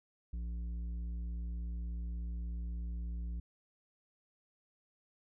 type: tone with tanh clipping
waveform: sine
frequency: 58.27 Hz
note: A#1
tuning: in tune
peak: -38 dBFS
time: 0.33-3.4 s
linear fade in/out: 5 ms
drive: 8 dB
effects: none